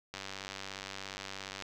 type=click train; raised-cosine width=0.2 ms; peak=-23 dBFS; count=145; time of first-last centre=0.14-1.623 s; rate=97.1 Hz; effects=none